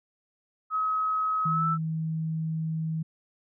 sine tone with pitch glide, 1276 to 1321.8 Hz, D#6 to E6, +43 to +4 cents, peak -24 dBFS, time 0.7-1.78 s, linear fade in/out 50 ms, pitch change +61 cents, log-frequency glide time 1.49-1.66 s
sine tone, 160 Hz, D#3, 49 cents sharp, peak -27 dBFS, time 1.45-3.03 s, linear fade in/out 10 ms
effects none

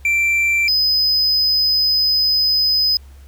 triangle tone pair in turn, 2349 / 5028 Hz, D7 / D#8, 0 / +17 cents, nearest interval octave + minor second, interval 1317 cents, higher second, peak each -12 dBFS, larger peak neither, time 0.05-0.68 / 0.68-2.97 s, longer second, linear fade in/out 2 ms, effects added 68 Hz sine -38 dBFS peak until 3.27 s + pink hiss -53 dBFS RMS until 3.27 s

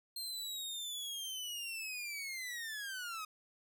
sawtooth linear sweep, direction down, 4200 to 1244.5 Hz, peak -37 dBFS, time 0.16-3.25 s, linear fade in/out 5 ms, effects none

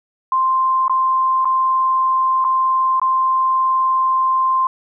sine tone with dropouts, 1046.5 Hz, C6, in tune, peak -13 dBFS, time 0.32-4.67 s, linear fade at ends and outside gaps 2 ms, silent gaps 0.881-0.896 / 1.447-1.454 / 2.443-2.448 / 2.998-3.016 s, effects none

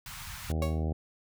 pink band-stop noise, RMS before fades -42 dBFS, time 0.06-0.52 s, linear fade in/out 2 ms, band 150 to 970 Hz, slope 24 dB/octave
harmonic tone, 79 Hz, D#2, 27 cents sharp, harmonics 1 / 2 / 3 / 4 / 5 / 6 / 7 / 8 / 9 / 10, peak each -29 / -35 / -39 / -41 / -43 / -45 / -46 / -47 / -48 / -49 dBFS, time 0.49-0.93 s, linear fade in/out 10 ms
35% pulse tone with exponential decay, 554.4 Hz, C#5, in tune, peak -27 dBFS, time 0.62-0.84 s, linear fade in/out 2 ms, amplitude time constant 47 ms
effects none

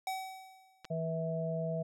square tone with exponential decay, 759 Hz, F#5, 44 cents sharp, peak -33 dBFS, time 0.07-0.9 s, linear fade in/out 2 ms, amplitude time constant 180 ms
clicks, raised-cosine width 0.2 ms, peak -28 dBFS, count 2, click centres 0.846 / 0.852 s
harmonic tone, 162.8 Hz, E3, 21 cents flat, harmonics 1 / 3 / 4, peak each -35 / -41 / -36 dBFS, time 0.9-1.83 s, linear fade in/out 10 ms
effects none

